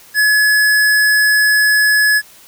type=tone; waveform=square; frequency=1700 Hz; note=G#6; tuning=40 cents sharp; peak=-10 dBFS; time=0.14-2.22 s; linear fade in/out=50 ms; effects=white hiss -43 dBFS RMS until 2.47 s